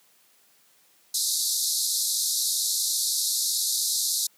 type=band-pass noise; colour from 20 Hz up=pink; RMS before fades=-26 dBFS; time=1.14-4.27 s; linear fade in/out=5 ms; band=3800 to 13000 Hz; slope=96 dB/octave; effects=white hiss -61 dBFS RMS until 4.37 s + high-pass 150 Hz 12 dB/octave